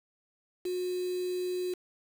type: tone with quantisation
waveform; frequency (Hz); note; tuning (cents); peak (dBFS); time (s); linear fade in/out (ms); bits
sine; 362.7; F#4; -34; -30; 0.65-1.74; 5; 7
effects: none